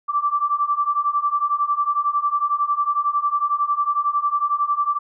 sine beating tone pair, 1161 / 1172 Hz, D6 / D6, -20 / -4 cents, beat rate 11 Hz, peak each -22 / -20 dBFS, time 0.08-4.99 s, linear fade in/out 20 ms, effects none

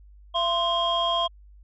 sine tone cluster, 679 / 1043 / 3244 Hz, F5 / C6 / G#7, -49 / -6 / -41 cents, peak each -25 dBFS, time 0.34-1.28 s, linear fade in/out 20 ms, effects tanh soft clip ceiling -14 dBFS + added 50 Hz sine -47 dBFS peak until 1.63 s

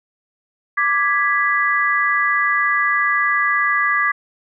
sine chord, G# diminished, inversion second, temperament equal, 1174.7 / 1661.2 / 1975.5 Hz, D6 / G#6 / B6, 0 / 0 / 0 cents, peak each -19 dBFS, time 0.77-4.12 s, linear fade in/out 10 ms, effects none

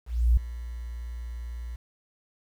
sine tone with ADSR envelope, 59 Hz, A#1, 22 cents sharp, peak -15 dBFS, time 0.06-1.76 s, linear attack 310 ms, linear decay 5 ms, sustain -18 dB, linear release 6 ms, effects 9-bit

